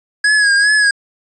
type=tone with vibrato; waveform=square; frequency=1661.2 Hz; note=G#6; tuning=in tune; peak=-10 dBFS; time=0.24-0.91 s; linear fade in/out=5 ms; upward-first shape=sine; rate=2.5 Hz; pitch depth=53 cents each way; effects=resampled to 22050 Hz